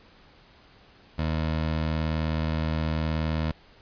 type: tone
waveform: 20% pulse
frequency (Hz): 79.1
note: D#2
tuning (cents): +29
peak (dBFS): -20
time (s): 1.18-3.52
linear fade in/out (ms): 10
effects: pink hiss -55 dBFS RMS until 3.81 s + resampled to 11025 Hz